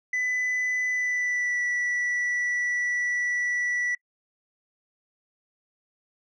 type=tone with pitch glide; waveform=sine; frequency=2000 to 1956.6 Hz; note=B6 to B6; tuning=+21 to -17 cents; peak=-21 dBFS; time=0.13-3.95 s; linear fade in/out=5 ms; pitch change=-38 cents; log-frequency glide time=0.9-1.62 s; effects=noise-tail reverb RT60 0.1 s tail -26 dB re dry + tanh soft clip ceiling -23 dBFS